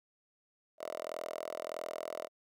5% pulse tone with high-pass filter, 41.61 Hz, E1, 17 cents sharp, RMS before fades -41 dBFS, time 0.78-2.29 s, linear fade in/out 50 ms, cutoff 630 Hz, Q 7.4, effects none

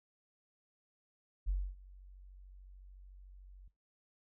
sine tone with ADSR envelope, 46.83 Hz, F#1, 22 cents sharp, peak -28 dBFS, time 1.46-3.68 s, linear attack 32 ms, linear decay 260 ms, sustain -23 dB, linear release 4 ms, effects noise-tail reverb RT60 0.2 s tail -19 dB re dry + tanh soft clip ceiling -24 dBFS

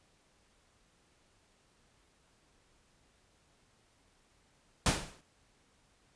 pink noise with exponential decay, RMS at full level -24 dBFS, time 4.86-5.21 s, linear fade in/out 2 ms, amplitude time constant 74 ms, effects pink hiss -69 dBFS RMS until 6.15 s + resampled to 22050 Hz

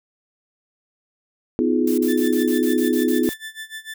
sine chord, F half-diminished seventh, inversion second, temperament just, 251.4 / 314.3 / 349.2 / 419.1 Hz, Cb4 / Eb4 / F4 / Ab4, +31 / +18 / 0 / +16 cents, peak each -20 / -22 / -22 / -24 dBFS, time 1.59-3.29 s, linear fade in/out 0 ms
blue noise bursts, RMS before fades -33 dBFS, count 10, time 1.87-3.339 s, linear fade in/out 5 ms, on 110 ms, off 41 ms
30% pulse tone with tremolo, 1760 Hz, A6, in tune, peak -27 dBFS, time 2.08-3.94 s, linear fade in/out 5 ms, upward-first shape sine, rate 6.7 Hz, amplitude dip 90%
effects none

